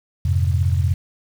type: chord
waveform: sine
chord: F minor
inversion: none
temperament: equal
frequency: 87.31 / 103.83 / 130.81 Hz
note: F2 / Ab2 / C3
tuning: 0 / 0 / 0 cents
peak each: -17 / -23 / -22 dBFS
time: 0.25-0.94 s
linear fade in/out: 5 ms
effects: 7-bit